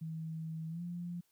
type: tone with pitch glide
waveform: sine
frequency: 160.6 to 174.13 Hz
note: E3 to F3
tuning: -45 to -5 cents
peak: -38 dBFS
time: 0.01-1.21 s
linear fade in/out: 10 ms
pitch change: +140 cents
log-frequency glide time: 0.69-0.82 s
effects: white hiss -75 dBFS RMS until 1.31 s